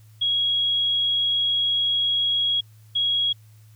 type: tone pair in turn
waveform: sine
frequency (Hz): 3311 / 3311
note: G#7 / G#7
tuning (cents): -6 / -6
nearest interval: unison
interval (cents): 0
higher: neither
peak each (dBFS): -19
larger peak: neither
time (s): 0.21-2.61 / 2.95-3.33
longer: first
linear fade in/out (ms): 10
effects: added 108 Hz sine -47 dBFS peak until 3.75 s + white hiss -61 dBFS RMS until 3.75 s